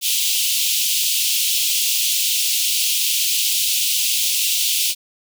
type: high-pass noise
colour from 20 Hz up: pink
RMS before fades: -19 dBFS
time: 0.01-4.95 s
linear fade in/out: 50 ms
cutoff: 2700 Hz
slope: 48 dB/octave
effects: none